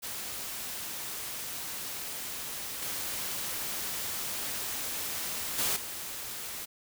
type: noise with level steps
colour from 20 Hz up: white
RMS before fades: -38 / -35 / -29 / -39 dBFS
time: 0.02-6.66 s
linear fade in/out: 20 ms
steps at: 2.82 / 5.58 / 5.76 s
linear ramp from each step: 5 ms
effects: none